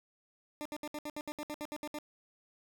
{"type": "tone bursts", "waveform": "20% pulse", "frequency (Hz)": 298.7, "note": "D4", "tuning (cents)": 29, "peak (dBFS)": -33, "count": 13, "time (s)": [0.61, 1.986], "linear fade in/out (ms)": 0, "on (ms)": 44, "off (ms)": 67, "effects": []}